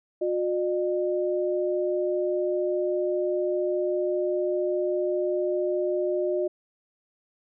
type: tone pair together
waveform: sine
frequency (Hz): 360.5 / 605.5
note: F#4 / D#5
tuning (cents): -45 / -47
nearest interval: major sixth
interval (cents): 898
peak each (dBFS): -25 / -27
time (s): 0.21-6.48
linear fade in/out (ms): 10
effects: none